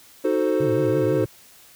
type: chord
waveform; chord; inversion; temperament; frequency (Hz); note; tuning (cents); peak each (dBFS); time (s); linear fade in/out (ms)
triangle; D# diminished seventh; none; equal; 311.1 / 370 / 440 / 523.3; D#4 / F#4 / A4 / C5; 0 / 0 / 0 / 0; -22; 0.24-1.25; 10
type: tone with vibrato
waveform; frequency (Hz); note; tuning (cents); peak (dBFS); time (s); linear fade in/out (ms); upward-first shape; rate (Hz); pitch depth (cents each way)
triangle; 127.1; C3; -50; -23; 0.6-1.26; 5; triangle; 6; 280
effects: tanh soft clip ceiling -5 dBFS + white hiss -50 dBFS RMS until 1.75 s